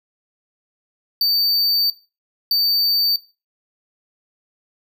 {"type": "tone bursts at uneven times", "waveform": "square", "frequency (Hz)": 4595, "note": "D8", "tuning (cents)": -39, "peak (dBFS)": -15, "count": 2, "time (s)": [[1.21, 1.9], [2.51, 3.16]], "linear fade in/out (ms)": 2, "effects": ["noise-tail reverb RT60 0.3 s tail -18 dB re dry"]}